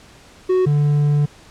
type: tone pair in turn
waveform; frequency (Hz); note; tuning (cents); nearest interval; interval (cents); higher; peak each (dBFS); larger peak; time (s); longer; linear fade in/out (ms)
triangle; 370 / 146.53; F#4 / D3; 0 / -4; octave + major third; 1604; first; -11; neither; 0.49-0.66 / 0.66-1.26; second; 10
effects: pink hiss -46 dBFS RMS until 1.5 s + low-pass 8000 Hz 12 dB/octave